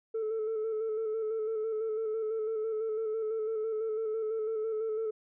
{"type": "tone with vibrato", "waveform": "sine", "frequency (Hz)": 439.2, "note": "A4", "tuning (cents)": -3, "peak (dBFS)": -28, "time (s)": [0.14, 5.11], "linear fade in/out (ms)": 10, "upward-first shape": "square", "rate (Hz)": 6, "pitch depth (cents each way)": 30, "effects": ["tanh soft clip ceiling -28 dBFS"]}